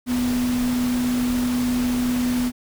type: tone in noise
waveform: sine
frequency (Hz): 246.9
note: B3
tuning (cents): 0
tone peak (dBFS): -19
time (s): 0.06-2.52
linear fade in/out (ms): 50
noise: pink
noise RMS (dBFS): -31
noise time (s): 0.06-2.52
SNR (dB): +9
effects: none